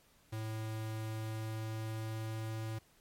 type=tone with pitch glide; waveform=square; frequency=110 to 110.77 Hz; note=A2 to A2; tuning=0 to +12 cents; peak=-38 dBFS; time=0.32-2.79 s; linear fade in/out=10 ms; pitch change=+12 cents; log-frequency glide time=1.09-2.54 s; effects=pink hiss -67 dBFS RMS until 3 s + MP3 64 kbps